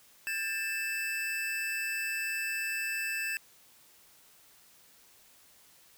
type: tone cluster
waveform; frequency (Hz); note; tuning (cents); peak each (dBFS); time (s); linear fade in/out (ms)
square; 1605 / 1769 / 2634; G6 / A6 / E7; +40 / +9 / -2; -40 / -39 / -34; 0.27-3.37; 0
effects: white hiss -60 dBFS RMS until 5.97 s